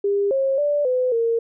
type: tone with pitch steps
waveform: sine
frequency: 402.1 / 539 / 584 / 506 / 460.8 Hz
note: G4 / C#5 / D5 / B4 / A#4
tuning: +44 / -49 / -10 / +42 / -20 cents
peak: -17 dBFS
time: 0.04-1.39 s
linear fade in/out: 5 ms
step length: 270 ms
effects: none